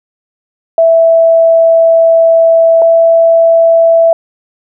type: tone pair in turn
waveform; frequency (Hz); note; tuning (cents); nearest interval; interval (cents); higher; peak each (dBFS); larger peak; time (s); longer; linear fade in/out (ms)
sine; 659.3 / 662.5; E5 / E5; 0 / +9; unison; 9; second; -3; neither; 0.78-2.82 / 2.82-4.13; first; 2
effects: none